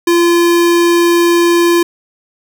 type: tone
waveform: square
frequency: 343.4 Hz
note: F4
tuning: 29 cents flat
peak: -8 dBFS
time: 0.07-1.83 s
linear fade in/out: 5 ms
effects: none